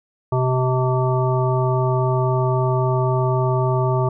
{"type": "harmonic tone", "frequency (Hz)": 128.3, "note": "C3", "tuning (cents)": -34, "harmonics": [1, 3, 5, 7, 9], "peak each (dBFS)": [-18, -23, -25, -26, -28], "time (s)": [0.32, 4.09], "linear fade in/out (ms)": 5, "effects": []}